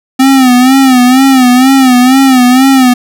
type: tone with vibrato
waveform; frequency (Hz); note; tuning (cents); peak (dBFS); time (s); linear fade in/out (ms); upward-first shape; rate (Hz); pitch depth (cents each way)
square; 258.4; C4; -21; -3; 0.19-2.94; 10; sine; 2.1; 84
effects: none